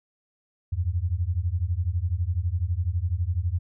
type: beating tone pair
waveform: sine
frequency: 82 / 94 Hz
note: E2 / F#2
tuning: -9 / +28 cents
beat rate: 12 Hz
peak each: -26 dBFS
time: 0.72-3.59 s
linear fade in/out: 10 ms
effects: none